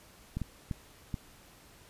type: clicks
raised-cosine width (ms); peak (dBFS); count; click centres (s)
5; -21; 4; 0.37 / 0.417 / 0.712 / 1.142
effects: pink hiss -57 dBFS RMS until 1.89 s + resampled to 32000 Hz